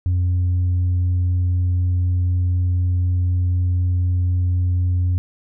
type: tone with tanh clipping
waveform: sine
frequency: 89.6 Hz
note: F2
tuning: 45 cents sharp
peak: -16 dBFS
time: 0.06-5.18 s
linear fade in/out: 0 ms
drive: 1 dB
effects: none